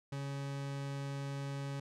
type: tone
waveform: 40% pulse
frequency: 139.3 Hz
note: C#3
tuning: 9 cents sharp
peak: -37 dBFS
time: 0.12-1.8 s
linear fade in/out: 5 ms
effects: low-pass 8000 Hz 12 dB/octave

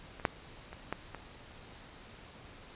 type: clicks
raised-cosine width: 0.5 ms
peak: -30 / -11 / -29 / -18 / -26 dBFS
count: 5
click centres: 0.198 / 0.252 / 0.73 / 0.926 / 1.147 s
effects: pink hiss -52 dBFS RMS until 2.75 s + resampled to 8000 Hz

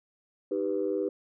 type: chord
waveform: sine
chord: Eb augmented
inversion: none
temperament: equal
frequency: 311.1 / 392 / 493.9 Hz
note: Eb4 / G4 / B4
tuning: 0 / 0 / 0 cents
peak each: -32 / -29 / -31 dBFS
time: 0.51-1.09 s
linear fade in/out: 5 ms
effects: tanh soft clip ceiling -18 dBFS

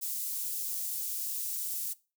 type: high-pass noise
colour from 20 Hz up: white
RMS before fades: -35 dBFS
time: 0.01-1.94 s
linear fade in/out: 20 ms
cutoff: 7700 Hz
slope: 12 dB/octave
effects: noise-tail reverb RT60 0.3 s tail -20 dB re dry

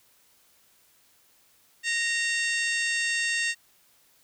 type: harmonic tone with a mistuned harmonic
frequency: 914 Hz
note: A#5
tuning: 34 cents flat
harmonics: 2 / 3 / 4 / 5 / 6 / 7 / 8 / 9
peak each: -27 / -30 / -36 / -37 / -39 / -40 / -39 / -38 dBFS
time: 1.83-3.55 s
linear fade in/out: 50 ms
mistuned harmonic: 2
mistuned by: +33 cents
effects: white hiss -62 dBFS RMS until 4.23 s

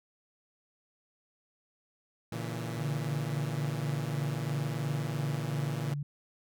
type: chord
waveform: sawtooth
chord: A# diminished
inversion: none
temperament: equal with one note detuned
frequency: 116.54 / 141.26 / 164.81 Hz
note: A#2 / C#3 / E3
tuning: 0 / +33 / 0 cents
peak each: -33 / -38 / -35 dBFS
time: 2.32-5.94 s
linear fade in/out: 5 ms
type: tone with pitch glide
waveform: sine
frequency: 145.4 to 144.15 Hz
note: D3 to D3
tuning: -17 to -32 cents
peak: -32 dBFS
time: 2.77-6.03 s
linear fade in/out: 5 ms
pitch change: -15 cents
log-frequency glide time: 3.49-4.22 s
effects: none

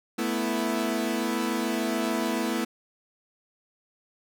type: chord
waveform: sawtooth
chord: A suspended second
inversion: none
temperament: equal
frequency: 220 / 246.9 / 329.6 Hz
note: A3 / B3 / E4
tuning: 0 / 0 / 0 cents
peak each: -26 dBFS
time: 0.18-2.65 s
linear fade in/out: 10 ms
effects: none

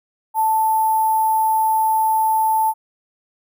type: tone with sample-and-hold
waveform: sine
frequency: 880 Hz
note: A5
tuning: in tune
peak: -14 dBFS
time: 0.34-2.74 s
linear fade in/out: 50 ms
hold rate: 11025 Hz
effects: none

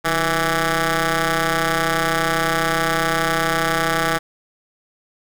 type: ring-modulated tone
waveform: 10% pulse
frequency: 167.5 Hz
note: E3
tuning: 28 cents sharp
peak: -6 dBFS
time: 0.04-4.19 s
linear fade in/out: 20 ms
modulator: 989 Hz
effects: none

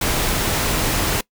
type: noise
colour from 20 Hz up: pink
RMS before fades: -20 dBFS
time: 0.01-1.21 s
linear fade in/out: 5 ms
effects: noise-tail reverb RT60 0.1 s tail -22 dB re dry

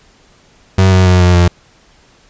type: tone with pitch steps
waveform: 35% pulse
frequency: 94.5 / 92.72 / 90.97 / 89.25 / 87.56 Hz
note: F#2 / F#2 / F#2 / F2 / F2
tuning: +37 / +4 / -29 / +38 / +5 cents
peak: -4 dBFS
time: 0.78-1.48 s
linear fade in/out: 5 ms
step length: 140 ms
effects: pink hiss -48 dBFS RMS until 2.29 s + resampled to 16000 Hz

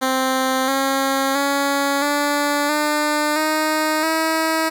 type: tone with pitch steps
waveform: 10% pulse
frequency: 261.6 / 270.7 / 280.1 / 289.8 / 299.8 / 310.2 / 321 Hz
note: C4 / C#4 / C#4 / D4 / D4 / D#4 / E4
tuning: 0 / -41 / +18 / -23 / +36 / -5 / -46 cents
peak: -9 dBFS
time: 0.01-4.7 s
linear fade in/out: 20 ms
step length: 670 ms
effects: none

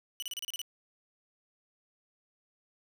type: tone bursts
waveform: sawtooth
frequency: 2960 Hz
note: F#7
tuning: in tune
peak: -32 dBFS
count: 8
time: 0.2-0.616 s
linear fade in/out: 0 ms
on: 24 ms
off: 32 ms
effects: none

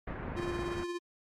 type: low-pass noise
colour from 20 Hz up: pink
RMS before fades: -40 dBFS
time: 0.07-0.84 s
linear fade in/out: 5 ms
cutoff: 2000 Hz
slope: 24 dB/octave
type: clicks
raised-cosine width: 3 ms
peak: -27 dBFS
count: 9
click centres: 0.108 / 0.283 / 0.32 / 0.354 / 0.398 / 0.478 / 0.592 / 0.632 / 0.678 s
type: tone with tremolo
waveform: square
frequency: 349.2 Hz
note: F4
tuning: in tune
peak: -34 dBFS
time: 0.36-0.99 s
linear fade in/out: 20 ms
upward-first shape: sine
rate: 17 Hz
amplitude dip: 40%
effects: low-pass 7000 Hz 12 dB/octave + Opus 48 kbps

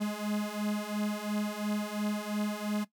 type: beating tone pair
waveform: 45% pulse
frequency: 207.7 / 210.6 Hz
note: G#3 / G#3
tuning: 0 / +24 cents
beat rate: 2.9 Hz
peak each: -35 / -33 dBFS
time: 0-2.85 s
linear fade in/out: 20 ms
effects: noise-tail reverb RT60 0.1 s tail -17 dB re dry

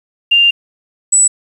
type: tone pair in turn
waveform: sine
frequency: 2794 / 7903 Hz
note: F7 / B8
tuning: 0 / 0 cents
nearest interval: octave + tritone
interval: 1800 cents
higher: second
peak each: -6 dBFS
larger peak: neither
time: 0.31-0.51 / 1.12-1.28 s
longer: first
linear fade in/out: 10 ms
effects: 7-bit

